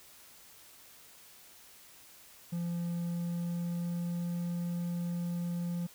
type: tone with pitch glide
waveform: triangle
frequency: 171.9 to 173.3 Hz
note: F3 to F3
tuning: -27 to -13 cents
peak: -30 dBFS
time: 2.52-5.87 s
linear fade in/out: 10 ms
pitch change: +14 cents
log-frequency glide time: 3.06-4.4 s
effects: white hiss -56 dBFS RMS until 5.94 s